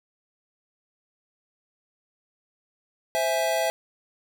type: chord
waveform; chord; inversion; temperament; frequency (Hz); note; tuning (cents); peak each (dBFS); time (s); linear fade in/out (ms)
square; C augmented; none; equal; 523.3 / 659.3 / 830.6; C5 / E5 / G#5; 0 / 0 / 0; -30 / -25 / -30; 3.15-3.7; 0
effects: none